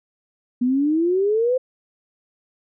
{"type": "exponential sweep", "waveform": "sine", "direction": "up", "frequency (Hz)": [240.9, 523], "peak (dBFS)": -16, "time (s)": [0.61, 1.58], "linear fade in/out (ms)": 10, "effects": []}